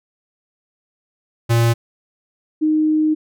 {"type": "tone pair in turn", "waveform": ["square", "sine"], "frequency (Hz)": [116.54, 309.4], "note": ["A#2", "D#4"], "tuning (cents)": [0, -10], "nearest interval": "octave + perfect fourth", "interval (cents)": 1690, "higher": "second", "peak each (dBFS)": -13, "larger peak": "neither", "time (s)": [[1.49, 1.74], [2.61, 3.15]], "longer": "second", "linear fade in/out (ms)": 20, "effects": []}